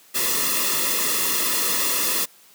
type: noise with comb filter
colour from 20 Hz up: white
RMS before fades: -22 dBFS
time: 0.14-2.26 s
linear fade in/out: 20 ms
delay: 1.3 ms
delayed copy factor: -0.9
effects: white hiss -52 dBFS RMS until 2.54 s + high-pass 150 Hz 12 dB/octave